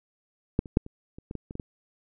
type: clicks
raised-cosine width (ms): 3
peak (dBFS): -9 / -28 / -6 / -28 / -29 / -23 / -20 / -25 / -23 / -20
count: 10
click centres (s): 0.591 / 0.658 / 0.771 / 0.864 / 1.185 / 1.311 / 1.353 / 1.509 / 1.554 / 1.598
effects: none